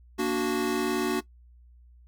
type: chord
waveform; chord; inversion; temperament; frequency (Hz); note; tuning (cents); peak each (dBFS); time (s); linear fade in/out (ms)
square; Bb augmented; none; equal with one note detuned; 233.1 / 291.6 / 370; Bb3 / D4 / F#4; 0 / -12 / 0; -32 / -30 / -28; 0.18-1.21; 20
effects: noise-tail reverb RT60 0.1 s tail -17 dB re dry + added 60 Hz sine -51 dBFS peak until 2.07 s